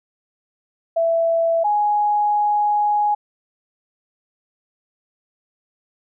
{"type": "tone pair in turn", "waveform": "sine", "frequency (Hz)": [664, 832.7], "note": ["E5", "G#5"], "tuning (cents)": [12, 4], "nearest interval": "major third", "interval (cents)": 392, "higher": "second", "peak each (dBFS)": -15, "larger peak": "neither", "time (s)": [[0.96, 1.64], [1.64, 3.15]], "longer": "second", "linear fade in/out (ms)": 10, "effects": []}